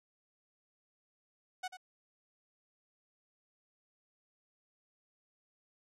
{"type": "tone with echo", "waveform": "sawtooth", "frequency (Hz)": 740, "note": "F#5", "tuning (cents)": 0, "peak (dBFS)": -33, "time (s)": [1.63, 1.68], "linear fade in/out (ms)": 10, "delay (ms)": 91, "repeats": 1, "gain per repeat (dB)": -10, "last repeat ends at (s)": 1.771, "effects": ["low-pass 9000 Hz 12 dB/octave"]}